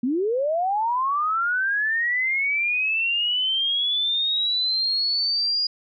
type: linear sweep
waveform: sine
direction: up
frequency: 230 to 4881 Hz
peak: -20 dBFS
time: 0.03-5.67 s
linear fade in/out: 5 ms
effects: none